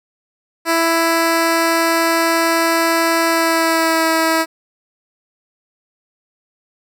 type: tone with pitch glide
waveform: 10% pulse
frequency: 330.9 to 324.3 Hz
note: E4 to E4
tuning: +7 to -28 cents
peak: -5 dBFS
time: 0.65-4.46 s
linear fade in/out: 50 ms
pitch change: -35 cents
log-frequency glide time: 3.28-4.08 s
effects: none